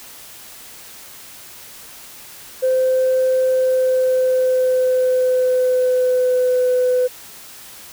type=tone with pitch glide; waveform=sine; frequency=517 to 502.3 Hz; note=C5 to B4; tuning=-21 to +29 cents; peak=-12 dBFS; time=2.62-7.08 s; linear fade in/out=20 ms; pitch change=-50 cents; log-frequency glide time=3.42-6.66 s; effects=tanh soft clip ceiling -10 dBFS + white hiss -39 dBFS RMS until 7.92 s